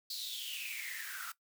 white noise with high-pass filter sweep, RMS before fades -42 dBFS, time 0.1-1.32 s, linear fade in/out 5 ms, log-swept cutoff 4400 to 1300 Hz, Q 9.9, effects noise-tail reverb RT60 0.1 s tail -17 dB re dry

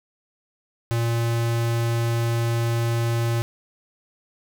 square tone, 116.54 Hz, A#2, in tune, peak -21 dBFS, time 0.91-3.42 s, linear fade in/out 0 ms, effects none

